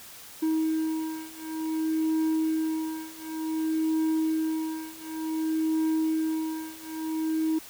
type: beating tone pair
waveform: triangle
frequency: 317.4 / 317.95 Hz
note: D#4 / D#4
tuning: +35 / +38 cents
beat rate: 0.55 Hz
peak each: -27 / -26 dBFS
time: 0.42-7.59 s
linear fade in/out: 10 ms
effects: white hiss -46 dBFS RMS until 7.69 s